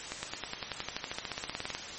accelerating click train, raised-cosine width 0.2 ms, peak -16 dBFS, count 23, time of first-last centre 0.12-1.75 s, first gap 110 ms, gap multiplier 0.96, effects white hiss -41 dBFS RMS until 1.98 s + MP3 32 kbps

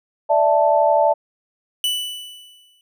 sine chord, D suspended second, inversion none, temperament equal, 587.3 / 659.3 / 880 Hz, D5 / E5 / A5, 0 / 0 / 0 cents, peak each -17 dBFS, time 0.29-1.14 s, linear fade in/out 20 ms
45% pulse tone with exponential decay, 2975 Hz, F#7, 9 cents sharp, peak -16 dBFS, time 1.84-2.81 s, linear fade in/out 1 ms, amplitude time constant 210 ms
effects none

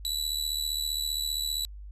sawtooth tone with amplitude modulation, 3945 Hz, B7, 3 cents flat, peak -22 dBFS, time 0.05-1.65 s, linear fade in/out 0 ms, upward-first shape sine, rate 75.2 Hz, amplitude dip 75%, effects added 50 Hz sine -40 dBFS peak until 1.91 s + resampled to 32000 Hz

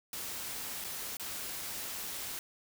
white noise with dropouts, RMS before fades -40 dBFS, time 0.13-2.39 s, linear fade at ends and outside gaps 1 ms, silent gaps 0.841-0.845 / 1.169-1.197 s, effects none

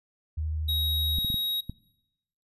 sine tone with vibrato, 77.78 Hz, D#2, in tune, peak -27 dBFS, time 0.37-1.19 s, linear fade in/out 10 ms, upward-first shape sine, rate 13 Hz, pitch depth 9 cents each way
square tone, 3800 Hz, A#7, 33 cents sharp, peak -27 dBFS, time 0.68-1.61 s, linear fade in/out 10 ms
clicks, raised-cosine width 5 ms, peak -21 dBFS, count 5, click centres 1.186 / 1.247 / 1.302 / 1.343 / 1.696 s
effects noise-tail reverb RT60 0.9 s tail -22 dB re dry + resampled to 32000 Hz

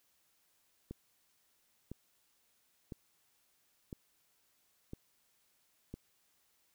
click train, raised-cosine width 3 ms, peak -30 dBFS, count 6, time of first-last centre 0.91-5.94 s, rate 0.994 Hz, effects white hiss -74 dBFS RMS until 6.74 s

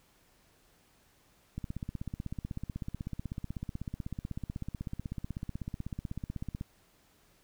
click train, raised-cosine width 5 ms, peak -24 dBFS, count 82, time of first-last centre 1.58-6.611 s, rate 16.1 Hz, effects pink hiss -66 dBFS RMS until 7.43 s

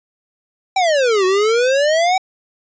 square exponential two-way sweep, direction down then up, 791 to 366 to 768 Hz, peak -13 dBFS, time 0.76-2.18 s, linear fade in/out 5 ms, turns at 1.25 s, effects resampled to 16000 Hz

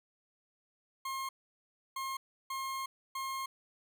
40% pulse tone bursts at uneven times, 1070 Hz, C6, 38 cents sharp, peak -35 dBFS, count 4, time 1.05-1.29 / 1.96-2.17 / 2.5-2.86 / 3.15-3.46 s, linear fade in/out 5 ms, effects none

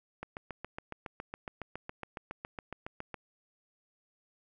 click train, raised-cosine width 0.5 ms, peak -24 dBFS, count 22, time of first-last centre 0.23-3.143 s, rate 7.21 Hz, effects none

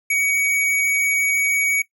square tone, 2253 Hz, C#7, 28 cents sharp, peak -18 dBFS, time 0.1-1.82 s, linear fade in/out 5 ms, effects noise-tail reverb RT60 0.1 s tail -18 dB re dry

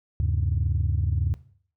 sine tone cluster, 76.2 / 97.7 / 132.3 Hz, D#2 / G2 / C3, -36 / -5 / +20 cents, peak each -23 / -24 / -28 dBFS, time 0.2-1.34 s, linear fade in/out 0 ms, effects noise-tail reverb RT60 0.5 s tail -17 dB re dry + tanh soft clip ceiling -15 dBFS

